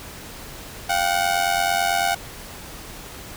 sawtooth ring-modulated tone, 740 Hz, F#5, in tune, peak -12 dBFS, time 0.89-2.15 s, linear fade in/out 10 ms, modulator 44.5 Hz, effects pink hiss -38 dBFS RMS until 3.36 s

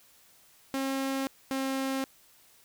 sawtooth tone pair in turn, 269.4 / 267.5 Hz, C#4 / C4, -49 / +38 cents, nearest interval unison, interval 13 cents, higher first, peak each -25 dBFS, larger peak neither, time 0.74-1.27 / 1.51-2.04 s, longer neither, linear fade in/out 0 ms, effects white hiss -60 dBFS RMS until 2.64 s

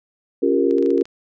sine chord, G half-diminished seventh, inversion second, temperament equal with one note detuned, 277.2 / 349.2 / 397.7 / 466.2 Hz, Db4 / F4 / G4 / Bb4, 0 / 0 / +25 / 0 cents, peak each -20 dBFS, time 0.42-1.03 s, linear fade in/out 10 ms
clicks, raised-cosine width 0.2 ms, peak -24 dBFS, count 8, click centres 0.71 / 0.783 / 0.826 / 0.861 / 0.905 / 0.979 / 1.011 / 1.055 s
effects none

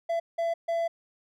triangle tone bursts at uneven times, 671 Hz, E5, 31 cents sharp, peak -23 dBFS, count 3, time 0.09-0.2 / 0.38-0.54 / 0.68-0.88 s, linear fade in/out 10 ms, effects none

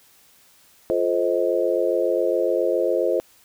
sine chord, F dominant seventh, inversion none, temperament just, 349.2 / 436.5 / 523.8 / 628.6 Hz, F4 / A4 / C5 / Eb5, 0 / -14 / +2 / +18 cents, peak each -24 / -25 / -22 / -25 dBFS, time 0.9-3.2 s, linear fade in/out 0 ms, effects white hiss -55 dBFS RMS until 3.44 s

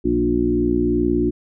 harmonic tone with a mistuned harmonic, 59.5 Hz, A#1, 36 cents sharp, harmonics 1 / 2 / 3 / 4 / 5 / 6, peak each -26 / -30 / -30 / -23 / -20 / -20 dBFS, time 0.04-1.31 s, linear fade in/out 20 ms, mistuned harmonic 4, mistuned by -21 cents, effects none

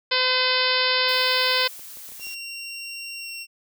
harmonic tone, 510 Hz, C5, 44 cents flat, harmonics 1 / 2 / 3 / 4 / 5 / 6 / 7 / 8 / 9 / 10, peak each -28 / -28 / -28 / -28 / -28 / -28 / -28 / -28 / -28 / -28 dBFS, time 0.11-1.68 s, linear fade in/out 10 ms
clicks, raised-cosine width 1 ms, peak -37 dBFS, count 12, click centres 0.985 / 1.073 / 1.162 / 1.212 / 1.37 / 1.636 / 1.794 / 1.971 / 2.09 / 2.121 / 2.196 / 2.269 s
blue noise, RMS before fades -40 dBFS, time 1.08-2.35 s, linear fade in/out 10 ms
25% pulse tone with pitch glide, 2753 to 2732 Hz, F7 to F7, -25 to -39 cents, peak -29 dBFS, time 2.19-3.47 s, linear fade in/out 50 ms, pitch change -14 cents, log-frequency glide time 3.18-3.29 s
effects none

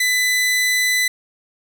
sawtooth tone, 2000 Hz, B6, 21 cents sharp, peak -12 dBFS, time 0-1.08 s, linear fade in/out 5 ms, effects none

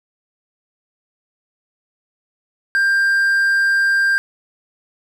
triangle tone, 1590 Hz, G6, 24 cents sharp, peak -11 dBFS, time 2.75-4.18 s, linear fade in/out 0 ms, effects none

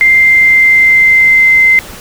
sine tone with pitch glide, 2093 to 2074 Hz, C7 to C7, 0 to -16 cents, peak -3 dBFS, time 0.01-1.79 s, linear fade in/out 0 ms, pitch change -16 cents, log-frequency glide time 0.17-1.54 s, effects pink hiss -29 dBFS RMS until 2 s

